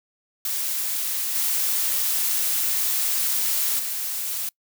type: noise with level steps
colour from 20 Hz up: blue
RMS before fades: -26 / -23 / -28 dBFS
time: 0.45-4.49 s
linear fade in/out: 2 ms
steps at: 1.35 / 3.79 s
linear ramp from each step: 5 ms
effects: noise-tail reverb RT60 0.1 s tail -25 dB re dry